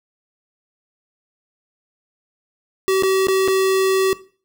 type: tone with dropouts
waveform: square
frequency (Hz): 382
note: G4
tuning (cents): -45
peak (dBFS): -15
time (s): 2.88-4.13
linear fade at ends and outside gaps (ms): 0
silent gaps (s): 3.024-3.034 / 3.27-3.284 / 3.478-3.483
effects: noise-tail reverb RT60 0.4 s tail -18 dB re dry